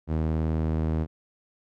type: tone with band-pass filter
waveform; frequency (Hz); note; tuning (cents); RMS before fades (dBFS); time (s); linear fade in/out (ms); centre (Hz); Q
sawtooth; 79.3; D#2; +33; -26; 0.07-1.07; 50; 190; 0.51
effects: none